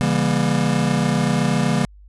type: chord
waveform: square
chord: C# diminished seventh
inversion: none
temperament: just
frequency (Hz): 138.59 / 166.31 / 199.57 / 239.5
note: C#3 / E3 / G3 / Bb3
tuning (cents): 0 / +16 / +31 / +47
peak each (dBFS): -23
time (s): 0.01-1.85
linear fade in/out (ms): 0
effects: added 50 Hz sine -42 dBFS peak until 2.08 s + resampled to 24000 Hz